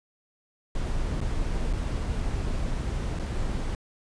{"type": "noise with dropouts", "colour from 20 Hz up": "brown", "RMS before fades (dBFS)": -28, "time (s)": [0.75, 3.75], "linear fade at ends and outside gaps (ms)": 1, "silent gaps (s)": [[1.205, 1.213], [1.729, 1.735], [3.19, 3.196]], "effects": ["resampled to 22050 Hz"]}